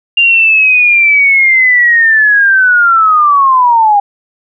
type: linear sweep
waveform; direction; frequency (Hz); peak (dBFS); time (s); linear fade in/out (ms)
sine; down; 2800 to 799; -4; 0.17-4; 5
effects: none